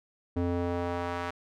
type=tone with band-pass filter sweep; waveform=square; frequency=87.31 Hz; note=F2; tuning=in tune; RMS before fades=-31 dBFS; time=0.36-1.31 s; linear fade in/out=10 ms; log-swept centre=300 to 1300 Hz; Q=0.94; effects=none